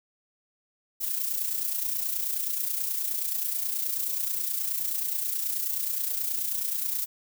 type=noise with amplitude modulation; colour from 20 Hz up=violet; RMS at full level=-27 dBFS; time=1-7.06 s; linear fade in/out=20 ms; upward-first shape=sine; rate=29.4 Hz; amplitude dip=55%; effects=none

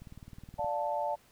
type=click train; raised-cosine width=5 ms; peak=-35 dBFS; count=13; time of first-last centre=0.02-0.645 s; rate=19.2 Hz
type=chord; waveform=sine; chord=D minor; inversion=none; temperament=just; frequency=587.3 / 704.8 / 881 Hz; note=D5 / F5 / A5; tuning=0 / +16 / +2 cents; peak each=-34 / -36 / -33 dBFS; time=0.58-1.16 s; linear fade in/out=20 ms
effects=pink hiss -63 dBFS RMS until 1.31 s

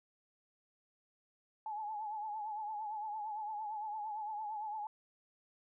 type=tone with vibrato; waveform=sine; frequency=852 Hz; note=G#5; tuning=44 cents sharp; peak=-38 dBFS; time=1.66-4.87 s; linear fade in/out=2 ms; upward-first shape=triangle; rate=8.8 Hz; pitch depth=77 cents each way; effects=none

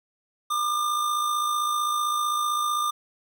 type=tone with amplitude modulation; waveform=square; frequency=1200 Hz; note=D6; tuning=37 cents sharp; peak=-22 dBFS; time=0.5-2.91 s; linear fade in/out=10 ms; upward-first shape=sine; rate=55.6 Hz; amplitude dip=40%; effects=none

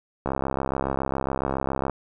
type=click train; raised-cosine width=1 ms; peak=-11 dBFS; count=111; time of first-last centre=0.26-1.897 s; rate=67.2 Hz; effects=none

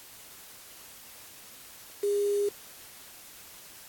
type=tone with quantisation; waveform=sine; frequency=407 Hz; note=G#4; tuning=35 cents flat; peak=-24 dBFS; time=2.03-2.49 s; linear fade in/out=5 ms; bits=7; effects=white hiss -49 dBFS RMS until 3.88 s + AAC 64 kbps

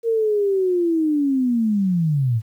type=linear sweep; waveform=sine; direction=down; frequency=465.1 to 105.6 Hz; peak=-16 dBFS; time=0.03-2.42 s; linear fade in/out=50 ms; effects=9-bit

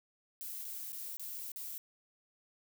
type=noise with dropouts; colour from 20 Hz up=violet; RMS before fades=-43 dBFS; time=0.41-1.78 s; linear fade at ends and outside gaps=0 ms; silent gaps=0.645-0.65 / 0.921-0.929 / 1.17-1.196 / 1.518-1.56 s; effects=none

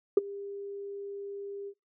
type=tone with ADSR envelope; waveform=sine; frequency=400.5 Hz; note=G4; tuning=37 cents sharp; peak=-13 dBFS; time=0.17-1.74 s; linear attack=4 ms; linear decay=18 ms; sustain=-24 dB; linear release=64 ms; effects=noise-tail reverb RT60 0.2 s tail -25 dB re dry + tanh soft clip ceiling -12 dBFS

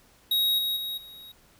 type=tone with level steps; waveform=square; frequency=3793 Hz; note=A#7; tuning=29 cents sharp; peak=-22 / -26 / -31 / -44 dBFS; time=0.31-1.32 s; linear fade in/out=5 ms; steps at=0.58 / 0.76 / 0.97 s; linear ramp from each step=10 ms; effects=pink hiss -59 dBFS RMS until 1.59 s

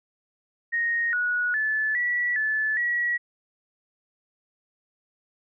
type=tone with pitch steps; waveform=sine; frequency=1865 / 1461 / 1737 / 1945 / 1737 / 1922 Hz; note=A#6 / F#6 / A6 / B6 / A6 / B6; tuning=0 / -22 / -23 / -27 / -23 / -48 cents; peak=-22 dBFS; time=0.72-3.18 s; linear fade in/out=20 ms; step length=410 ms; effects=none

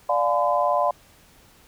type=chord; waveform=sine; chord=D diminished seventh; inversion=none; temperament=just; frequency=587.3 / 704.8 / 845.8 / 1014.9 Hz; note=D5 / F5 / Ab5 / Cb6; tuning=0 / +16 / +31 / +47 cents; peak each=-23 / -23 / -29 / -23 dBFS; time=0.09-0.91 s; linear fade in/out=5 ms; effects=pink hiss -54 dBFS RMS until 1.67 s

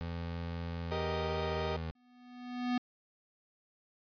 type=tone with pitch glide; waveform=25% pulse; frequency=84.6 to 81.44 Hz; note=E2 to E2; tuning=+45 to -20 cents; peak=-33 dBFS; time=0.01-1.91 s; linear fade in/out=0 ms; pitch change=-65 cents; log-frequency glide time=0.81-1.27 s
type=chord; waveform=30% pulse; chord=Eb major; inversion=first; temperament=equal; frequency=392 / 466.2 / 622.3 Hz; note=G4 / Bb4 / Eb5; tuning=0 / 0 / 0 cents; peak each=-36 dBFS; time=0.91-1.77 s; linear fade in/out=10 ms
type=tone with exponential growth; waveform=square; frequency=246.9 Hz; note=B3; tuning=in tune; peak=-28 dBFS; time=1.95-2.78 s; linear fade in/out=5 ms; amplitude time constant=180 ms
effects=resampled to 11025 Hz

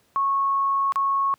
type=tone with dropouts; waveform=sine; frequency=1100 Hz; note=C#6; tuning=14 cents flat; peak=-19 dBFS; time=0.16-1.34 s; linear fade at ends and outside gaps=0 ms; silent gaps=0.922-0.958 s; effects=pink hiss -63 dBFS RMS until 1.38 s + high-pass 80 Hz 12 dB/octave

